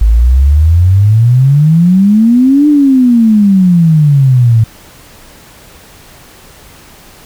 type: exponential two-way sweep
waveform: sine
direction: up then down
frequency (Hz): 51.91 to 301.2 to 109.6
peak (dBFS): -3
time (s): 0.01-4.64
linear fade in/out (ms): 5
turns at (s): 2.68
effects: pink hiss -37 dBFS RMS until 7.25 s